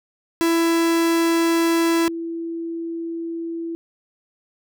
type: tone pair in turn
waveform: 45% pulse / sine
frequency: 332.9 / 332.9 Hz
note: E4 / E4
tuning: +17 / +17 cents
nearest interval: unison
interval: 0 cents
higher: neither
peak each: -16 / -25 dBFS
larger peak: first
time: 0.41-2.08 / 2.08-3.75 s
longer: neither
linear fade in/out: 0 ms
effects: none